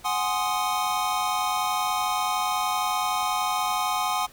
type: chord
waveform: square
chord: Ab dominant seventh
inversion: third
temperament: equal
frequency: 740 / 830.6 / 1046.5 / 1244.5 Hz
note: Gb5 / Ab5 / C6 / Eb6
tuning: 0 / 0 / 0 / 0 cents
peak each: -30 dBFS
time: 0.04-4.27 s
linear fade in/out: 20 ms
effects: pink hiss -51 dBFS RMS until 4.32 s